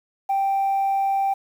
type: tone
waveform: sine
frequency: 784 Hz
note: G5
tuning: in tune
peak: -17 dBFS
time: 0.29-1.34 s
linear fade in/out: 10 ms
effects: tanh soft clip ceiling -16 dBFS + 8-bit